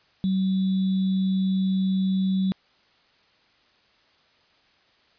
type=tone with sample-and-hold; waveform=sine; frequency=189.8 Hz; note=F#3; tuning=44 cents sharp; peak=-20 dBFS; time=0.24-2.52 s; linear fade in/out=0 ms; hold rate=3675 Hz; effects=white hiss -61 dBFS RMS until 5.18 s + resampled to 11025 Hz